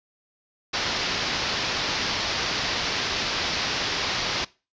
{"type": "low-pass noise", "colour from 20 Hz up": "white", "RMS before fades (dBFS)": -27, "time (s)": [0.73, 4.45], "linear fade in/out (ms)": 10, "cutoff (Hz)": 5500, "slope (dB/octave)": 48, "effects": ["noise-tail reverb RT60 0.3 s tail -21 dB re dry", "resampled to 16000 Hz"]}